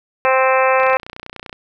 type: harmonic tone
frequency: 261.7 Hz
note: C4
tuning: in tune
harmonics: 2 / 3 / 4 / 5 / 6 / 7 / 8 / 9 / 10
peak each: -15 / -19 / -18 / -22 / -25 / -24 / -27 / -25 / -24 dBFS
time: 0.25-0.97 s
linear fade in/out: 0 ms
type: click train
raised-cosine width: 0.3 ms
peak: -16 dBFS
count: 23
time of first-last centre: 0.8-1.528 s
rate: 30.2 Hz
effects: none